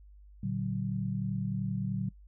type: chord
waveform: sine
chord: Bb augmented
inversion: none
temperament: equal with one note detuned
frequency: 116.54 / 146.83 / 189.76 Hz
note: Bb2 / D3 / F#3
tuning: 0 / 0 / +44 cents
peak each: -35 / -36 / -33 dBFS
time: 0.43-2.09 s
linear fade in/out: 5 ms
effects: noise-tail reverb RT60 0.1 s tail -22 dB re dry + added 50 Hz sine -51 dBFS peak until 2.27 s